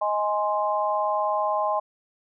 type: chord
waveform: sine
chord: Ab major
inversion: second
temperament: equal with one note detuned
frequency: 626.2 / 830.6 / 1046.5 Hz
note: Eb5 / Ab5 / C6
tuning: +11 / 0 / 0 cents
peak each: -26 dBFS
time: 0.01-1.8 s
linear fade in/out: 10 ms
effects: none